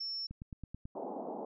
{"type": "tone", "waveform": "sine", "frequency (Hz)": 5400, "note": "E8", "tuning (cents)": 41, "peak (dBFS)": -36, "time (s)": [0, 0.27], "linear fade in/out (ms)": 10}
{"type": "click train", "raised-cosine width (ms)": 5, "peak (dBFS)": -31, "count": 6, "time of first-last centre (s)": [0.31, 0.855], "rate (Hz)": 9.18}
{"type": "band-pass noise", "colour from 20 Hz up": "white", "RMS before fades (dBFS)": -41, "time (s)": [0.95, 1.45], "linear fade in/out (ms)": 2, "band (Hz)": [200, 860], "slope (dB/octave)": 48}
{"effects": []}